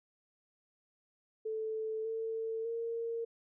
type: tone with pitch steps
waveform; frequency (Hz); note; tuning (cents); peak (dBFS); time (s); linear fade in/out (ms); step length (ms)
sine; 439 / 448.1 / 461.1; A4 / A4 / A#4; -4 / +32 / -19; -34; 1.45-3.25; 10; 600
effects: none